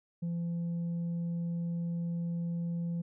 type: tone with tanh clipping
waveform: sine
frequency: 170.3 Hz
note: F3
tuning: 43 cents flat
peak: -32 dBFS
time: 0.22-3.02 s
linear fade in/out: 10 ms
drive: 2 dB
effects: none